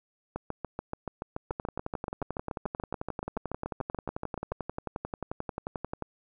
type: two click trains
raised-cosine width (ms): 1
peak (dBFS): -19 / -19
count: 52 / 30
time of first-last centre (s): 1.51-6.023 / 0.36-4.521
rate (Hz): 11.3 / 6.97
effects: none